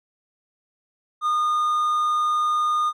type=tone; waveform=triangle; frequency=1222 Hz; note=D#6; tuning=32 cents flat; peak=-17 dBFS; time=1.21-2.93 s; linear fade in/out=50 ms; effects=none